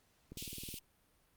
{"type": "click train", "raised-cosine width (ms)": 3, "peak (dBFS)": -35, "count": 9, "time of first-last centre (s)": [0.32, 0.741], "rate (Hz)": 19}
{"type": "high-pass noise", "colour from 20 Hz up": "pink", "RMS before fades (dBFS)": -46, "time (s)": [0.37, 0.79], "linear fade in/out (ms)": 5, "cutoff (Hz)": 2600, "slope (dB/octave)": 48}
{"effects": ["pink hiss -72 dBFS RMS until 1.36 s", "Opus 48 kbps"]}